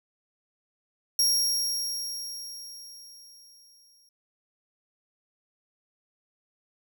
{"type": "tone with exponential decay", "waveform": "sawtooth", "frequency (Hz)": 5590, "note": "F8", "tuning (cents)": 1, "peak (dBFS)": -17, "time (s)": [1.19, 4.09], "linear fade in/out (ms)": 2, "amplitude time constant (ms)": 630, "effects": []}